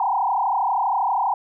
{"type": "tone with frequency modulation", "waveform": "sine", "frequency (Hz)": 873, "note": "A5", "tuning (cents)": -14, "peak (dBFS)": -18, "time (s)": [0, 1.34], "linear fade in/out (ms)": 2, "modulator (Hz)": 32.5, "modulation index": 3.7, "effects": []}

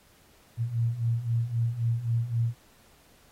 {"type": "beating tone pair", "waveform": "sine", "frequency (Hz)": [114, 117.8], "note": ["A#2", "A#2"], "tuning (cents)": [-38, 19], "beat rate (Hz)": 3.8, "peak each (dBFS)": [-30, -26], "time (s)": [0.57, 2.55], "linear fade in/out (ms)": 50, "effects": ["pink hiss -60 dBFS RMS until 3.31 s", "AAC 48 kbps"]}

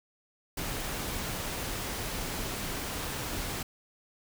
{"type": "noise", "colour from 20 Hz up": "pink", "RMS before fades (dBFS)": -35, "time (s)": [0.57, 3.63], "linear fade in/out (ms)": 5, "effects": []}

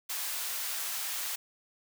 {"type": "high-pass noise", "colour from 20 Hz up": "white", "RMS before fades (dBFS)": -35, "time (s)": [0.09, 1.36], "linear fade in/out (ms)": 10, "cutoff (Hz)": 810, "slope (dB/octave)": 12, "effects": []}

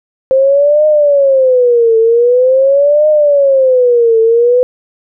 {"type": "tone with vibrato", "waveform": "sine", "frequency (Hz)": 523.3, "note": "C5", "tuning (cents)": 0, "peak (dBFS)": -5, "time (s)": [0.31, 4.63], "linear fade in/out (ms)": 0, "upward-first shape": "triangle", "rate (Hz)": 0.45, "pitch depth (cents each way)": 280, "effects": []}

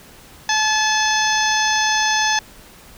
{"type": "harmonic tone with a mistuned harmonic", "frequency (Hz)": 863, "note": "A5", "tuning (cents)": -34, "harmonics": [1, 2, 3, 4, 5, 6, 7], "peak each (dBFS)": [-20, -20, -27, -25, -29, -25, -24], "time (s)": [0.49, 2.39], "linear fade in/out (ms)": 2, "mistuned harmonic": 7, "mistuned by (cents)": 54, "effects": ["pink hiss -44 dBFS RMS until 2.97 s"]}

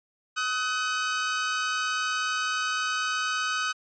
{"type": "tone pair together", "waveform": "sawtooth", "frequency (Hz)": [1264.7, 1504], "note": ["D#6", "F#6"], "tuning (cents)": [28, 28], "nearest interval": "minor third", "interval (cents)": 300, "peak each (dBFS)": -25, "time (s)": [0.36, 3.73], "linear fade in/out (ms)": 20, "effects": ["resampled to 16000 Hz"]}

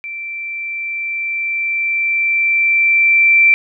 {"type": "tone with level ramp", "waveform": "sine", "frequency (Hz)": 2344, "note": "D7", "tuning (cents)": -4, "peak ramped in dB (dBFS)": [-24, -6], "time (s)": [0.04, 3.54], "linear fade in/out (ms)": 0, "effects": []}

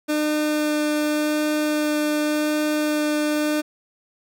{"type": "tone with vibrato", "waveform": "30% pulse", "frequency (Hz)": 301.6, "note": "D4", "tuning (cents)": 46, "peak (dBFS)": -17, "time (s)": [0.08, 3.62], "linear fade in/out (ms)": 20, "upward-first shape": "sine", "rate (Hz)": 0.88, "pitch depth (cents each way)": 8, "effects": []}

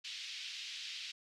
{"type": "band-pass noise", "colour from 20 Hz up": "pink", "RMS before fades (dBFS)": -45, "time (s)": [0.04, 1.12], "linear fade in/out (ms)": 10, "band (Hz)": [2600, 5000], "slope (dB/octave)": 24, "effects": []}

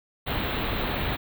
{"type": "band-stop noise", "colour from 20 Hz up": "pink", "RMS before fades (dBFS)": -28, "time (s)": [0.26, 1.17], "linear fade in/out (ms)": 20, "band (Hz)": [4100, 15000], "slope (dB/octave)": 96, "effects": []}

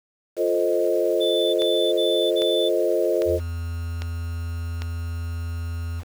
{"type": "chord", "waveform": "sine", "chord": "F dominant seventh", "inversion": "none", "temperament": "equal", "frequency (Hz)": [349.2, 440, 523.3, 622.3], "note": ["F4", "A4", "C5", "Eb5"], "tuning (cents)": [0, 0, 0, 0], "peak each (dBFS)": -24, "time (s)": [0.36, 3.4], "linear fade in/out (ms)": 50}
{"type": "tone bursts", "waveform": "triangle", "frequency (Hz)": 3520, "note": "A7", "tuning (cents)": 0, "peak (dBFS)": -24, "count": 4, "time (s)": [1.2, 2.695], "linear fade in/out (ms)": 20, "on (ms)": 340, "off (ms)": 45}
{"type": "click train", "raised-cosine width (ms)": 0.2, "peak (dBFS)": -15, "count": 5, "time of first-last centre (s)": [1.62, 4.82], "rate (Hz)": 1.25}
{"type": "tone", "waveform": "triangle", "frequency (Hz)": 84, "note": "E2", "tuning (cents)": 33, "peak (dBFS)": -24, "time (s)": [3.25, 6.04], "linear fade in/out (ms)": 50}
{"effects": ["7-bit"]}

